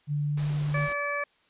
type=tone with pitch glide; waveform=sine; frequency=146.5 to 147.52 Hz; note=D3 to D3; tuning=-4 to +8 cents; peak=-25 dBFS; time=0.07-0.89 s; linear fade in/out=50 ms; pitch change=+12 cents; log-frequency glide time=0.24-0.44 s
type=noise; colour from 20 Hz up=pink; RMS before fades=-43 dBFS; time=0.37-0.93 s; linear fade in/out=5 ms
type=harmonic tone; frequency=576 Hz; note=D5; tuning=34 cents flat; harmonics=1 / 2 / 3 / 4; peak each=-33 / -33 / -33 / -33 dBFS; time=0.74-1.24 s; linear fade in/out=5 ms
effects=white hiss -65 dBFS RMS until 1.49 s + resampled to 8000 Hz